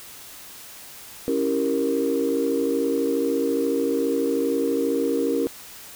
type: chord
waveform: sine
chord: C# diminished seventh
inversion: none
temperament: equal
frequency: 277.2 / 329.6 / 392 / 466.2 Hz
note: C#4 / E4 / G4 / Bb4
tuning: 0 / 0 / 0 / 0 cents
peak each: -24 / -27 / -27 / -23 dBFS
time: 1.28-5.47 s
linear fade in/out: 0 ms
effects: tanh soft clip ceiling -12 dBFS + white hiss -42 dBFS RMS until 5.95 s